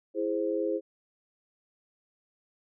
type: chord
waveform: sine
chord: E augmented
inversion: none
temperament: equal with one note detuned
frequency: 331.3 / 415.3 / 523.3 Hz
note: E4 / G#4 / B#4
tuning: +9 / 0 / 0 cents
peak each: -31 dBFS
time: 0.14-0.81 s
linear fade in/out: 50 ms
effects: none